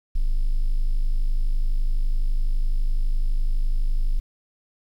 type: tone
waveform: triangle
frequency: 25.96 Hz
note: G#0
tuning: in tune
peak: -14 dBFS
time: 0.15-4.2 s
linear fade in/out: 10 ms
effects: tanh soft clip ceiling -14 dBFS + 9-bit